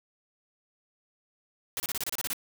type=noise bursts; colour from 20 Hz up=white; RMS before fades=-32 dBFS; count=10; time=1.77-2.331 s; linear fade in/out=0 ms; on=30 ms; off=29 ms; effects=none